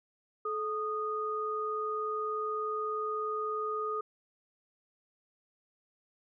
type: tone pair together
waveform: sine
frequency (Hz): 431.6 / 1235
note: A4 / D#6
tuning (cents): -33 / -13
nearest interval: octave + tritone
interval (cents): 1820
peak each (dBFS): -35 / -33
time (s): 0.45-4.01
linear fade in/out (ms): 5
effects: none